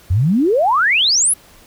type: exponential sweep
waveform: sine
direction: up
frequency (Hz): 82 to 11470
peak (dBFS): -11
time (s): 0.1-1.34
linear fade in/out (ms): 10
effects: pink hiss -46 dBFS RMS until 1.66 s